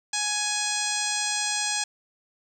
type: harmonic tone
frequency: 835 Hz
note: G#5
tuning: 9 cents sharp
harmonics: 1 / 2 / 3 / 4 / 5 / 6 / 7 / 8 / 9 / 10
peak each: -34 / -34 / -34 / -34 / -34 / -34 / -34 / -34 / -34 / -34 dBFS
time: 0.13-1.84 s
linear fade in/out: 5 ms
effects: 9-bit